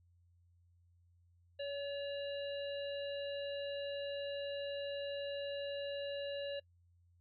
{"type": "harmonic tone with a mistuned harmonic", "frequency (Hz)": 564, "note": "C#5", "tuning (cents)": 30, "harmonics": [1, 3, 5, 7], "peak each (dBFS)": [-39, -51, -48, -51], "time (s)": [1.59, 6.6], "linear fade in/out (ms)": 10, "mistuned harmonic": 3, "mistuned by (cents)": 18, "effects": ["noise-tail reverb RT60 0.1 s tail -25 dB re dry", "added 87 Hz sine -66 dBFS peak until 7.2 s"]}